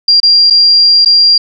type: tone with dropouts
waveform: sine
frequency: 4768 Hz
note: D8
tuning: 25 cents sharp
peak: -3 dBFS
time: 0.08-1.38 s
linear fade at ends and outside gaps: 5 ms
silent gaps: 0.202-0.23 / 0.501-0.506 / 1.049-1.058 s
effects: none